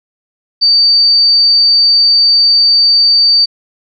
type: tone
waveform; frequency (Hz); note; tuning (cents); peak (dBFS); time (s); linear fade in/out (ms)
sine; 4609; D8; -33; -5; 0.61-3.46; 20
effects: none